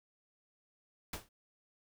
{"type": "noise with exponential decay", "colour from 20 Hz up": "pink", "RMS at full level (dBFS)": -36, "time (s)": [1.13, 1.29], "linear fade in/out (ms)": 5, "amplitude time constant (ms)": 34, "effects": []}